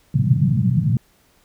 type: band-pass noise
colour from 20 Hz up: white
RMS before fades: -17 dBFS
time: 0.14-0.97 s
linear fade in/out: 2 ms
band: 110 to 180 Hz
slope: 48 dB/octave
effects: pink hiss -58 dBFS RMS until 1.44 s